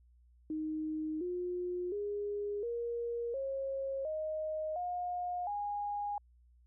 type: tone with pitch steps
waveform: sine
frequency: 311.1 / 357.4 / 410.5 / 471.5 / 541.7 / 622.2 / 714.7 / 821 Hz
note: D#4 / F4 / G#4 / A#4 / C#5 / D#5 / F5 / G#5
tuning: 0 / +40 / -20 / +20 / -40 / 0 / +40 / -20 cents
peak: -34 dBFS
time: 0.5-6.18 s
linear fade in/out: 2 ms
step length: 710 ms
effects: added 60 Hz sine -61 dBFS peak until 6.66 s